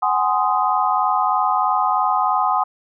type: chord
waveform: sine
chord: Ab dominant seventh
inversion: third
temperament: just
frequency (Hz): 747.5 / 830.6 / 1038.3 / 1245.9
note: Gb5 / Ab5 / C6 / Eb6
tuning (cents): +17 / 0 / -14 / +2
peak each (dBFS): -21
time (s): 0.02-2.64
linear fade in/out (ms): 10
effects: none